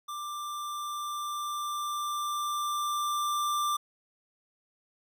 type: tone with level ramp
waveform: square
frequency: 1183 Hz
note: D6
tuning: 12 cents sharp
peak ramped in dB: -36 to -27 dBFS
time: 0.08-3.77 s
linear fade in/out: 10 ms
effects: none